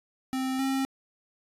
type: tone pair in turn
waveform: square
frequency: 261.6 / 268 Hz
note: C4 / C4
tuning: 0 / +42 cents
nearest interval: unison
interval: 42 cents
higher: second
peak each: -28 / -26 dBFS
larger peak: second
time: 0.33-0.59 / 0.59-0.85 s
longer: neither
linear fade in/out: 0 ms
effects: resampled to 32000 Hz